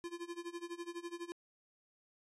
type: tone with tremolo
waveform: square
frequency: 344 Hz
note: F4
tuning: 26 cents flat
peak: -40 dBFS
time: 0.04-1.32 s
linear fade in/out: 0 ms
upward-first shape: sine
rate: 12 Hz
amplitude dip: 90%
effects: resampled to 24000 Hz